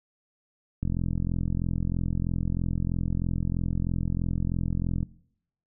click train, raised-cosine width 5 ms, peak -16 dBFS, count 182, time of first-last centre 0.83-5.03 s, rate 43.1 Hz, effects noise-tail reverb RT60 0.7 s tail -21 dB re dry

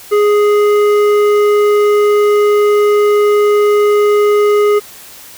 sine tone with hard clipping, 415.3 Hz, G#4, in tune, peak -9 dBFS, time 0.11-4.8 s, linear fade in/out 20 ms, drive 10 dB, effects white hiss -35 dBFS RMS until 5.37 s

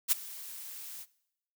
blue noise with ADSR envelope, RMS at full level -23 dBFS, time 0.08-1.06 s, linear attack 40 ms, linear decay 14 ms, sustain -21 dB, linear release 46 ms, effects noise-tail reverb RT60 0.8 s tail -21 dB re dry

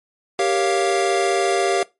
square chord, G half-diminished seventh, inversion none, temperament equal, 392 / 466.2 / 554.4 / 698.5 Hz, G4 / Bb4 / Db5 / F5, 0 / 0 / 0 / 0 cents, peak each -21 / -26 / -26 / -22 dBFS, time 0.39-1.83 s, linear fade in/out 2 ms, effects noise-tail reverb RT60 0.2 s tail -20 dB re dry + MP3 48 kbps

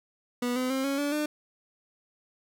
30% pulse tone with pitch steps, 244.5 / 254.7 / 265.4 / 276.5 / 288.1 / 300.1 Hz, B3 / C4 / C4 / C#4 / D4 / D4, -17 / -46 / +25 / -4 / -33 / +38 cents, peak -24 dBFS, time 0.42-1.26 s, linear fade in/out 5 ms, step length 140 ms, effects none

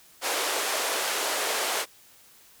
pink band-pass noise, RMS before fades -28 dBFS, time 0.21-1.86 s, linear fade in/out 50 ms, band 420 to 13000 Hz, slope 24 dB/octave, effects white hiss -55 dBFS RMS until 2.6 s

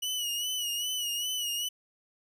sawtooth tone with vibrato, 2929 Hz, F#7, 18 cents flat, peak -27 dBFS, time 0.02-1.69 s, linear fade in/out 10 ms, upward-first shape sine, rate 2.5 Hz, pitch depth 58 cents each way, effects none

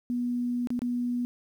sine tone with dropouts, 243.6 Hz, B3, 24 cents flat, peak -26 dBFS, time 0.1-1.25 s, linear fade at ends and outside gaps 0 ms, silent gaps 0.672-0.704 / 0.792-0.819 s, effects 10-bit

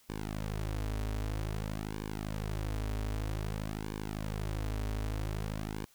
sawtooth tone with flanger, 52.6 Hz, G#1, 23 cents sharp, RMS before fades -36 dBFS, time 0.09-5.85 s, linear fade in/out 0 ms, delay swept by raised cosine 1.5 to 5.9 ms, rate 0.52 Hz, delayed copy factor -0.95, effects white hiss -64 dBFS RMS until 5.94 s

